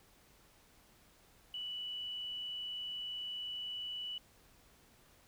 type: tone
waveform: sine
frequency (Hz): 2960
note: F#7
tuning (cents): 0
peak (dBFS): -39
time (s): 1.54-4.18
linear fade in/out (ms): 2
effects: pink hiss -65 dBFS RMS until 5.27 s